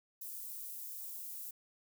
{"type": "high-pass noise", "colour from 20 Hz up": "white", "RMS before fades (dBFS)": -45, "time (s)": [0.21, 1.51], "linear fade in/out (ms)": 5, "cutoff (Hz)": 12000, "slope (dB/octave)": 12, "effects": []}